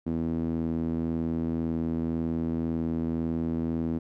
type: tone with band-pass filter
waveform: sawtooth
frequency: 81.9 Hz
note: E2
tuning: 11 cents flat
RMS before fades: -29 dBFS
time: 0.06-3.99 s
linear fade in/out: 10 ms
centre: 260 Hz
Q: 2.6
effects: none